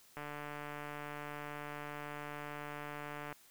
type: click train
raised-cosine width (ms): 0.5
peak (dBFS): -29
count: 465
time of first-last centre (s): 0.17-3.326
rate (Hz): 147
effects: white hiss -63 dBFS RMS until 3.5 s